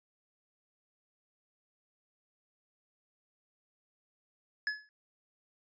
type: tone with exponential decay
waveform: square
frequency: 1703 Hz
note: G#6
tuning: 43 cents sharp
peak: -28 dBFS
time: 4.67-4.89 s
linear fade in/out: 1 ms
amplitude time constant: 47 ms
effects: resampled to 16000 Hz